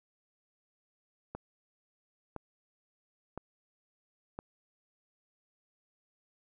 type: click train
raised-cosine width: 1 ms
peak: -25 dBFS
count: 4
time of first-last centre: 1.35-4.39 s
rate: 0.987 Hz
effects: none